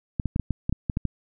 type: clicks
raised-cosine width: 5 ms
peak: -12 dBFS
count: 10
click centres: 0.198 / 0.257 / 0.361 / 0.397 / 0.507 / 0.695 / 0.726 / 0.898 / 0.971 / 1.053 s
effects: none